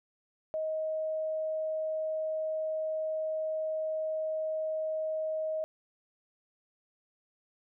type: tone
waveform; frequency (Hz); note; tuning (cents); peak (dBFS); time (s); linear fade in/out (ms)
sine; 629; D#5; +19; -30; 0.54-5.64; 0
effects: none